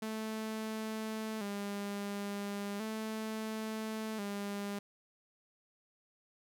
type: tone with vibrato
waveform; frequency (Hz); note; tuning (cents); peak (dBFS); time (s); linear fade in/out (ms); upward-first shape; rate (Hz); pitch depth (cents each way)
sawtooth; 210.3; G#3; +22; -33; 0.02-4.79; 5; square; 0.36; 70
effects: none